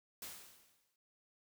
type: noise with exponential decay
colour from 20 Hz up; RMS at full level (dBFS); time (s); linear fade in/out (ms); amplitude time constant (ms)
white; -45; 0.22-0.96; 2; 160
effects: none